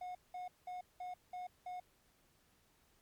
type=tone bursts; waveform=triangle; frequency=725 Hz; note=F#5; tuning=35 cents flat; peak=-40 dBFS; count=6; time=0.01-1.8 s; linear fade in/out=5 ms; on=140 ms; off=190 ms; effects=pink hiss -72 dBFS RMS until 3.01 s + MP3 96 kbps